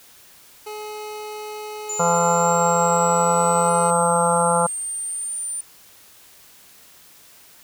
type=tone with pitch glide; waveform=25% pulse; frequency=424.3 to 421.6 Hz; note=G#4 to G#4; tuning=+37 to +26 cents; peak=-27 dBFS; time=0.66-3.91 s; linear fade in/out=10 ms; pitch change=-11 cents; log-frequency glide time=2.76-2.91 s
type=linear sweep; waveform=sine; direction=up; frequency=7040 to 9200 Hz; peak=-25 dBFS; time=1.89-5.61 s; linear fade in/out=5 ms
type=harmonic tone; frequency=170.8 Hz; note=F3; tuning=38 cents flat; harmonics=1 / 3 / 4 / 5 / 6 / 7 / 8; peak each=-25 / -21 / -26 / -21 / -26 / -27 / -25 dBFS; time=1.99-4.67 s; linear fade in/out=10 ms
effects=white hiss -49 dBFS RMS until 7.63 s